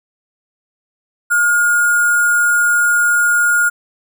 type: tone with sample-and-hold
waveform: sine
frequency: 1423 Hz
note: F6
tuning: 32 cents sharp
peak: -10 dBFS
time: 1.3-3.7 s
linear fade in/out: 20 ms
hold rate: 8820 Hz
effects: none